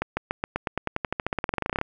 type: accelerating click train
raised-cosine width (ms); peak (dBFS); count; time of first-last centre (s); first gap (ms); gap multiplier
0.5; -10; 26; 0.02-1.814; 150; 0.93
effects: none